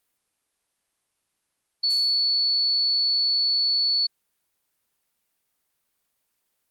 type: tone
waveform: sine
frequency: 4435 Hz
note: C#8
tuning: in tune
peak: -19 dBFS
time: 1.83-4.07 s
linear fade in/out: 10 ms
type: noise with exponential decay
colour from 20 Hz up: violet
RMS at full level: -30 dBFS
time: 1.9-2.41 s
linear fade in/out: 5 ms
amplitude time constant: 110 ms
effects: white hiss -75 dBFS RMS until 6.7 s + Opus 32 kbps